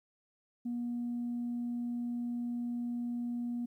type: tone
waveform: sine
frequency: 240 Hz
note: B3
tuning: 49 cents flat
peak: -32 dBFS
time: 0.65-3.66 s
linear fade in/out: 10 ms
effects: tanh soft clip ceiling -30 dBFS + 12-bit